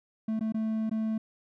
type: tone with dropouts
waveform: triangle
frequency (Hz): 220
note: A3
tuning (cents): 0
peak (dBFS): -25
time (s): 0.28-1.18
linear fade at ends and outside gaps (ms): 5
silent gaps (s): 0.394-0.408 / 0.523-0.543 / 0.896-0.912
effects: none